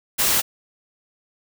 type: noise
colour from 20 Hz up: white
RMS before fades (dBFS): -19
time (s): 0.18-0.42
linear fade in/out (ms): 20
effects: none